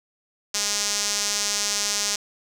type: tone with band-pass filter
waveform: sawtooth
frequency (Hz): 205.5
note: G#3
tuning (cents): -18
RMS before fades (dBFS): -25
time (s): 0.54-2.16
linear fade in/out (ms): 5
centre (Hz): 6000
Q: 2.4
effects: 8-bit